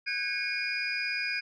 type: tone cluster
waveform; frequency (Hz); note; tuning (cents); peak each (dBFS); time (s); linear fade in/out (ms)
sine; 1514 / 1631 / 2195 / 2435 / 4934; F#6 / G#6 / C#7 / D#7 / D#8; +39 / -32 / -18 / -38 / -15; -39 / -35 / -37 / -32 / -36; 0.06-1.41; 20
effects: tanh soft clip ceiling -19 dBFS